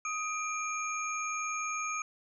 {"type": "tone cluster", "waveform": "sine", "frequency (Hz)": [1253, 2389, 6530], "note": ["D#6", "D7", "G#8"], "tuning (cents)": [12, 29, -30], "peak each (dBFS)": [-35, -37, -39], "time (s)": [0.05, 2.02], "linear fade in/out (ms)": 2, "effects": []}